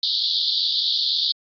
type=band-pass noise; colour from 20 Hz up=white; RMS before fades=-22 dBFS; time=0.03-1.32 s; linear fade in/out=2 ms; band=3400 to 4700 Hz; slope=96 dB/octave; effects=AAC 32 kbps